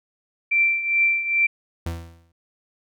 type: tone with tremolo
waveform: sine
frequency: 2349 Hz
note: D7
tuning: in tune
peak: -14 dBFS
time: 0.51-1.47 s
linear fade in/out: 10 ms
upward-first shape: triangle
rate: 2.4 Hz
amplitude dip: 75%
type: tone with exponential decay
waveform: 40% pulse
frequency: 83.8 Hz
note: E2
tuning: 29 cents sharp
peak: -23 dBFS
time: 1.86-2.32 s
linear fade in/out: 5 ms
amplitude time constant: 100 ms
effects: none